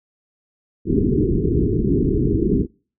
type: low-pass noise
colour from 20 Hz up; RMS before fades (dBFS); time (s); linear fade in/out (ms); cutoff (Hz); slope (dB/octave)
white; -18; 0.85-2.67; 50; 420; 96
effects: noise-tail reverb RT60 0.4 s tail -26 dB re dry